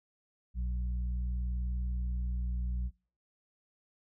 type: harmonic tone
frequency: 60.4 Hz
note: B1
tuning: 38 cents flat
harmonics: 1 / 2 / 3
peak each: -31 / -48 / -45 dBFS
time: 0.54-2.91 s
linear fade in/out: 50 ms
effects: noise-tail reverb RT60 0.4 s tail -23 dB re dry